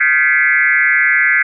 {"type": "tone with frequency modulation", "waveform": "sine", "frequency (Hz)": 1840, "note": "A#6", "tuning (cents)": -23, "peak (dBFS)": -9, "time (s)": [0, 1.43], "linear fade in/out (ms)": 10, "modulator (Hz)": 145, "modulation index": 2.6, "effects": []}